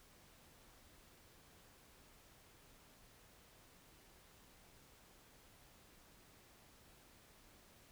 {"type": "silence", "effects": ["pink hiss -65 dBFS RMS until 7.91 s"]}